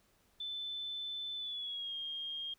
sine tone with pitch glide, 3520 to 3228 Hz, A7 to G#7, 0 to -50 cents, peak -38 dBFS, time 0.4-2.54 s, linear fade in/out 5 ms, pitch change -150 cents, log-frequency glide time 1.36-1.95 s, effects pink hiss -71 dBFS RMS until 2.58 s

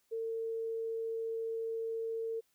sine tone, 452.4 Hz, A4, 48 cents sharp, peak -34 dBFS, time 0.11-2.41 s, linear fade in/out 20 ms, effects white hiss -75 dBFS RMS until 2.54 s

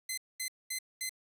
10% pulse tone bursts, 2053 Hz, C7, 33 cents flat, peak -25 dBFS, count 4, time 0.09-1.094 s, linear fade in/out 5 ms, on 86 ms, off 220 ms, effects none

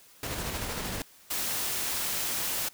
pink noise with tremolo, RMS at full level -33 dBFS, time 0.23-1.02 s, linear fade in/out 2 ms, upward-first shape square, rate 13 Hz, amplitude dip 25%
white noise, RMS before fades -31 dBFS, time 1.3-2.69 s, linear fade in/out 10 ms
effects white hiss -56 dBFS RMS until 2.73 s

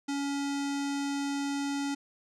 square tone with low-pass filter, 281.2 Hz, C#4, 25 cents sharp, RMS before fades -32 dBFS, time 0.08-1.95 s, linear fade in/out 10 ms, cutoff 7200 Hz, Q 1.7, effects none

